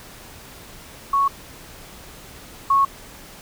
sine tone pair in turn, 1108.7 / 1100.4 Hz, C#6 / C#6, 0 / -13 cents, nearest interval unison, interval 13 cents, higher first, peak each -15 / -13 dBFS, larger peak second, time 1.13-1.28 / 2.7-2.85 s, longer neither, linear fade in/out 5 ms, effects pink hiss -42 dBFS RMS until 3.41 s

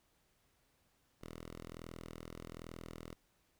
5% pulse tone, 41.2 Hz, E1, in tune, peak -36 dBFS, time 1.21-3.15 s, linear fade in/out 10 ms, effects pink hiss -75 dBFS RMS until 3.59 s

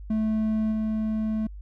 triangle tone with level steps, 217.9 Hz, A3, 17 cents flat, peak -20 / -22 dBFS, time 0.1-1.47 s, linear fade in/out 5 ms, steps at 0.71 s, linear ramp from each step 20 ms, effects added 50 Hz sine -37 dBFS peak until 1.61 s

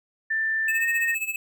sine tone with pitch glide, 1777 to 1849.3 Hz, A6 to A#6, +17 to -14 cents, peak -22 dBFS, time 0.3-1.15 s, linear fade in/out 10 ms, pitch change +69 cents, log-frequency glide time 0.69-0.86 s
square tone with tremolo, 2602 Hz, E7, 23 cents flat, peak -24 dBFS, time 0.68-1.36 s, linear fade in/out 2 ms, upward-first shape sine, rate 15 Hz, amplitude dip 80%
effects none

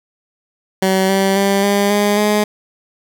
15% pulse tone with pitch steps, 190 / 193.77 / 197.61 / 201.5 / 205.5 / 209.6 Hz, F#3 / G3 / G3 / G3 / G#3 / G#3, +46 / -20 / +14 / +48 / -18 / +16 cents, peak -6 dBFS, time 0.82-2.44 s, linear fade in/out 5 ms, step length 270 ms, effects none

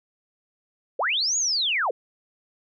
sine linear two-way sweep, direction up then down, 404.5 to 6890 to 404.5 Hz, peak -21 dBFS, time 0.99-1.91 s, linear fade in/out 5 ms, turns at 1.37 s, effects none

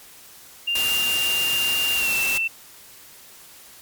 sine tone with pitch glide, 2794 to 2679 Hz, F7 to E7, 0 to +27 cents, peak -20 dBFS, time 0.67-2.48 s, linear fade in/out 10 ms, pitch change -73 cents, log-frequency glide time 1.95-2.15 s
white noise, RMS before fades -27 dBFS, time 0.75-2.38 s, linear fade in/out 5 ms
effects white hiss -46 dBFS RMS until 3.81 s + MP3 96 kbps

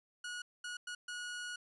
sawtooth tone bursts at uneven times, 1455 Hz, F#6, 29 cents flat, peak -37 dBFS, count 4, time 0.24-0.42 / 0.64-0.77 / 0.87-0.95 / 1.08-1.56 s, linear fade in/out 5 ms, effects resampled to 24000 Hz

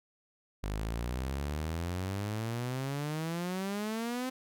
sawtooth exponential sweep, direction up, 49.5 to 260.8 Hz, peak -29 dBFS, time 0.63-4.3 s, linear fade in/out 10 ms, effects none

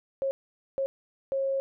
sine tone bursts at uneven times, 542 Hz, C#5, 39 cents flat, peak -25 dBFS, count 3, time 0.22-0.31 / 0.78-0.86 / 1.32-1.6 s, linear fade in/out 0 ms, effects none

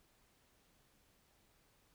silence, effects pink hiss -72 dBFS RMS until 1.94 s

